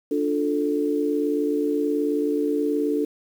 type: chord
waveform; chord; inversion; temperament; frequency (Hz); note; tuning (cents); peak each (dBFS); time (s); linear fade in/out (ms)
sine; D minor; none; just; 293.7 / 352.4 / 440.5; D4 / F4 / A4; 0 / +16 / +2; -23 / -29 / -24; 0.11-3.05; 5
effects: 8-bit